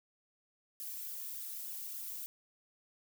violet noise with flanger, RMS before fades -43 dBFS, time 0.8-2.26 s, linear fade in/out 0 ms, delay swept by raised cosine 0.58 to 1.78 ms, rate 3.4 Hz, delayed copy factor +0.5, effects none

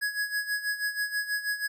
square tone with tremolo, 1672 Hz, G#6, 11 cents sharp, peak -26 dBFS, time 0.01-1.68 s, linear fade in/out 20 ms, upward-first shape sine, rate 6.2 Hz, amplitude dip 75%, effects none

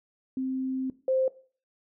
sine tone pair in turn, 261.6 / 523.2 Hz, C4 / C5, 0 / 0 cents, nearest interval octave, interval 1200 cents, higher second, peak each -27 / -22 dBFS, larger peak second, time 0.37-0.9 / 1.08-1.28 s, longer first, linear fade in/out 2 ms, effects noise-tail reverb RT60 0.4 s tail -18 dB re dry

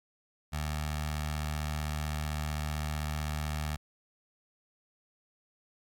15% pulse tone with notch filter, 75.7 Hz, D#2, 47 cents flat, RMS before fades -34 dBFS, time 0.52-3.77 s, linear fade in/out 20 ms, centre 320 Hz, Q 0.51, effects AAC 64 kbps

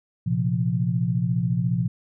sine chord, Bb suspended second, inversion none, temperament equal with one note detuned, 116.54 / 130.81 / 173.41 Hz, Bb2 / C3 / F3, 0 / 0 / -12 cents, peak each -25 / -25 / -24 dBFS, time 0.26-1.88 s, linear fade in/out 10 ms, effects none

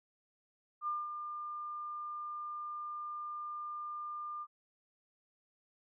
sine tone with ADSR envelope, 1200 Hz, D6, 37 cents sharp, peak -32 dBFS, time 0.81-4.47 s, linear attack 63 ms, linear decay 200 ms, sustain -7 dB, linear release 51 ms, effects none

